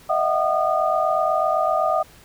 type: tone cluster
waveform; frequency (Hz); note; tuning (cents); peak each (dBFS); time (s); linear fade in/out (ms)
sine; 621 / 669 / 748 / 1222; D#5 / E5 / F#5 / D#6; -3 / +25 / +19 / -32; -23; 0.09-2.03; 10
effects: pink hiss -49 dBFS RMS until 2.24 s